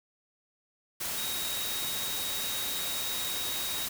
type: tone in noise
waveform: sine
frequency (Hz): 3781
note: A#7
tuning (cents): +24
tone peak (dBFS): -36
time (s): 1.17-3.86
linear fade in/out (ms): 10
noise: white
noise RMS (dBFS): -34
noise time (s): 1-3.89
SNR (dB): -5
effects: none